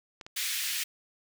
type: clicks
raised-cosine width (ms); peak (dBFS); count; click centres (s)
0.2; -25 / -26; 2; 0.212 / 0.265
type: high-pass noise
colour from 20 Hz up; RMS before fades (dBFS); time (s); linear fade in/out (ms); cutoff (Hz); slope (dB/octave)
pink; -32; 0.36-0.84; 10; 2000; 24
effects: none